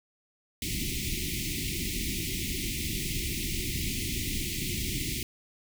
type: band-stop noise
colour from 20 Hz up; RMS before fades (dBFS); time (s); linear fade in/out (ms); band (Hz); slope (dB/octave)
pink; -32; 0.62-5.23; 2; 380 to 2000; 96
effects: none